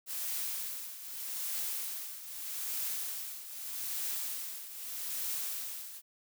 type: noise with tremolo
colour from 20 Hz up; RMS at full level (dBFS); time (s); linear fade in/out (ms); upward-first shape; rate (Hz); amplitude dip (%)
blue; -35; 0.06-6.02; 50; triangle; 0.81; 75
effects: none